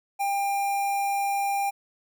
square tone with notch filter, 798 Hz, G5, 31 cents sharp, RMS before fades -26 dBFS, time 0.19-1.71 s, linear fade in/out 20 ms, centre 4300 Hz, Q 1.2, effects none

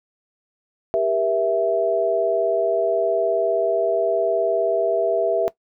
sine chord, E diminished, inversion first, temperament just, 395.6 / 474.7 / 659.3 Hz, G4 / Bb4 / E5, +16 / +31 / 0 cents, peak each -24 / -24 / -18 dBFS, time 0.94-5.48 s, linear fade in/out 0 ms, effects noise-tail reverb RT60 0.1 s tail -18 dB re dry

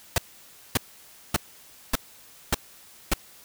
pink noise bursts, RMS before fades -21 dBFS, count 6, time 0.16-3.136 s, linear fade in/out 2 ms, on 21 ms, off 570 ms, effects white hiss -51 dBFS RMS until 3.44 s

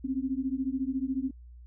sine beating tone pair, 257.5 / 271.5 Hz, C4 / C#4, -28 / -36 cents, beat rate 14 Hz, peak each -31 dBFS, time 0.04-1.31 s, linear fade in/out 10 ms, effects added 60 Hz sine -46 dBFS peak until 1.66 s

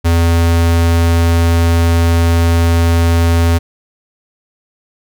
square tone, 84.1 Hz, E2, 35 cents sharp, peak -9 dBFS, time 0.04-3.59 s, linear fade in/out 20 ms, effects none

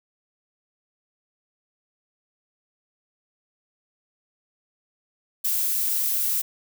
violet noise, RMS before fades -24 dBFS, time 5.44-6.42 s, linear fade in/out 10 ms, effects none

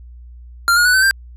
square tone with pitch steps, 1389 / 1434.7 / 1481.8 / 1530.5 / 1580.9 Hz, F6 / F6 / F#6 / G6 / G6, -10 / +46 / +2 / -42 / +14 cents, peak -11 dBFS, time 0.68-1.11 s, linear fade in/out 0 ms, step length 86 ms, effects added 60 Hz sine -35 dBFS peak until 1.36 s + resampled to 32000 Hz

